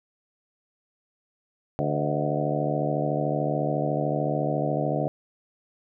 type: harmonic tone with a mistuned harmonic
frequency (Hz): 73.8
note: D2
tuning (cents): +9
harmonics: 2 / 3 / 4 / 5 / 6 / 7 / 8 / 9 / 10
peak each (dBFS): -28 / -35 / -31 / -36 / -34 / -32 / -31 / -33 / -33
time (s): 1.79-5.08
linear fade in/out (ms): 0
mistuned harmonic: 8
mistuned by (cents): +61
effects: none